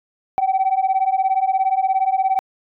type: beating tone pair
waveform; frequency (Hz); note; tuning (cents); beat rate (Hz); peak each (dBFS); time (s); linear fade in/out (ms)
sine; 757 / 774; F#5 / G5; +39 / -22; 17; -17; 0.38-2.39; 0
effects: tanh soft clip ceiling -11 dBFS